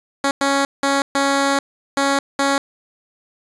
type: tone bursts at uneven times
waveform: 10% pulse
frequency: 277.2 Hz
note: C#4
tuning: in tune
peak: -7 dBFS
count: 6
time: 0.24-0.31 / 0.41-0.65 / 0.83-1.02 / 1.15-1.59 / 1.97-2.19 / 2.39-2.58 s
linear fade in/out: 2 ms
effects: resampled to 22050 Hz + 7-bit

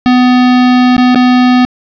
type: tone with dropouts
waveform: square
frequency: 250 Hz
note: B3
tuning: 21 cents sharp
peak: -5 dBFS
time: 0.06-1.65 s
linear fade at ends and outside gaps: 0 ms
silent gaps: 0.966-0.98 / 1.147-1.157 s
effects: resampled to 11025 Hz + 7-bit

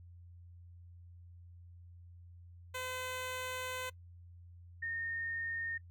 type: tone pair in turn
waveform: 10% pulse / sine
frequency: 510 / 1835.4 Hz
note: C5 / A#6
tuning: -44 / -27 cents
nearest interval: octave + minor seventh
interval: 2217 cents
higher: second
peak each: -30 / -36 dBFS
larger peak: first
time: 2.74-3.9 / 4.82-5.78 s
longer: first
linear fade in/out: 10 ms
effects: noise-tail reverb RT60 0.1 s tail -23 dB re dry + added 87 Hz sine -52 dBFS peak until 5.9 s

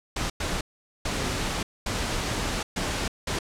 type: noise bursts at uneven times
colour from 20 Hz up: pink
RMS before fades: -28 dBFS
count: 6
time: 0.16-0.3 / 0.4-0.61 / 1.05-1.63 / 1.86-2.63 / 2.76-3.08 / 3.27-3.39 s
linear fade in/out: 5 ms
effects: low-pass 8000 Hz 12 dB/octave

